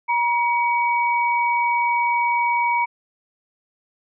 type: tone pair together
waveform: sine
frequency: 952 / 2264 Hz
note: A#5 / C#7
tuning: +36 / +36 cents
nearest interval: octave + minor third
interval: 1500 cents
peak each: -18 / -23 dBFS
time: 0.08-2.86 s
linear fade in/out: 20 ms
effects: none